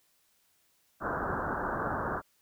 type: low-pass noise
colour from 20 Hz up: white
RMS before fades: -33 dBFS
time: 1-2.22 s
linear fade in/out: 50 ms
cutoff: 1600 Hz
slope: 96 dB/octave
effects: white hiss -70 dBFS RMS until 2.41 s